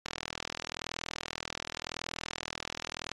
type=click train; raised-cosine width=0.2 ms; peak=-16 dBFS; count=126; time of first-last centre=0.06-3.116 s; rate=40.9 Hz; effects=AAC 32 kbps